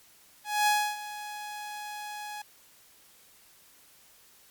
sawtooth tone with ADSR envelope, 837 Hz, G#5, 13 cents sharp, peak -17 dBFS, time 0.44-2.42 s, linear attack 230 ms, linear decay 290 ms, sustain -16 dB, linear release 5 ms, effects white hiss -58 dBFS RMS until 4.5 s + MP3 96 kbps

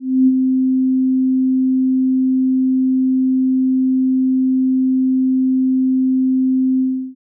sine tone with ADSR envelope, 260 Hz, C4, 11 cents flat, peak -7 dBFS, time 0-7.15 s, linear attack 270 ms, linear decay 44 ms, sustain -5 dB, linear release 350 ms, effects none

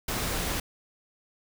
pink noise, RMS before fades -30 dBFS, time 0.08-0.6 s, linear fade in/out 5 ms, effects none

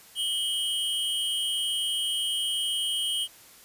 square tone pair together, 2957 / 3196 Hz, F#7 / G7, -2 / +33 cents, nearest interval minor second, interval 135 cents, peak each -30 / -29 dBFS, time 0.15-3.28 s, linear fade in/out 50 ms, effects white hiss -52 dBFS RMS until 3.64 s + resampled to 32000 Hz

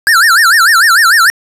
square tone with vibrato, 1568 Hz, G6, in tune, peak -5 dBFS, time 0.07-1.3 s, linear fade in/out 0 ms, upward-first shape sine, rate 6.7 Hz, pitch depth 290 cents each way, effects resampled to 32000 Hz + 7-bit

